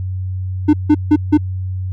triangle tone bursts, 300.5 Hz, D4, 40 cents sharp, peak -4 dBFS, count 4, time 0.68-1.376 s, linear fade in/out 10 ms, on 54 ms, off 160 ms, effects added 93 Hz sine -19 dBFS peak until 1.92 s

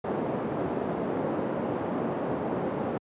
pink band-pass noise, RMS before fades -30 dBFS, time 0.04-2.98 s, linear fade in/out 5 ms, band 220 to 670 Hz, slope 12 dB/octave, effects high-pass 80 Hz 12 dB/octave + resampled to 8000 Hz

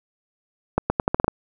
accelerating click train, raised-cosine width 1 ms, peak -4 dBFS, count 8, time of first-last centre 0.78-1.28 s, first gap 120 ms, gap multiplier 0.82, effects none

